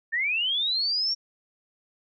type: linear sweep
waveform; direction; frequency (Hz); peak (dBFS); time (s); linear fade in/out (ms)
sine; up; 1756 to 5590; -23; 0.12-1.15; 20
effects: none